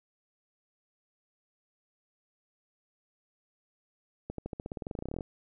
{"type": "accelerating click train", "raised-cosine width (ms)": 2, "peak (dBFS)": -23, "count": 21, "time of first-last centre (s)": [4.3, 5.208], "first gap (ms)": 83, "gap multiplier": 0.93, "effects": []}